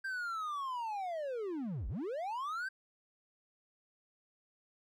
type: linear two-way sweep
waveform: triangle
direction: down then up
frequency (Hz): 1589 to 41.2 to 1589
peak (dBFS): -34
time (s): 0.04-2.69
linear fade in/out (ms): 10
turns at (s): 1.88
effects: none